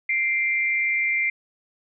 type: tone pair together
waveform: sine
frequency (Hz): 2093 / 2353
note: C7 / D7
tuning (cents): 0 / +3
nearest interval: major second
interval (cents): 203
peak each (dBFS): -21 / -26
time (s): 0.09-1.3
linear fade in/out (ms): 5
effects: none